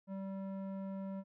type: tone with low-pass filter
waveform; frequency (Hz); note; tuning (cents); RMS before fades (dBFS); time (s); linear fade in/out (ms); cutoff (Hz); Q
square; 193.6; G3; -21; -42; 0.07-1.24; 50; 820; 0.99
effects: none